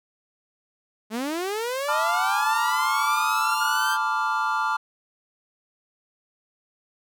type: linear sweep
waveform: sawtooth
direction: up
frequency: 207.7 to 1591 Hz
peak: -22 dBFS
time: 1.1-3.98 s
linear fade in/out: 50 ms
type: chord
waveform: triangle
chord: B half-diminished seventh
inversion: third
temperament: equal with one note detuned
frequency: 880 / 996.9 / 1174.7 / 1396.9 Hz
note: A5 / B5 / D6 / F6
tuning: 0 / +16 / 0 / 0 cents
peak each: -25 / -29 / -25 / -25 dBFS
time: 1.88-4.77 s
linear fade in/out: 10 ms
effects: none